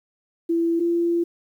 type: tone pair in turn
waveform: sine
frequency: 334.8 / 341.2 Hz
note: E4 / F4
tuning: +27 / -40 cents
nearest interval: unison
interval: 33 cents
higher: second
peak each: -18 dBFS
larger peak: neither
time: 0.49-0.8 / 0.8-1.24 s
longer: second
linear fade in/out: 10 ms
effects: 9-bit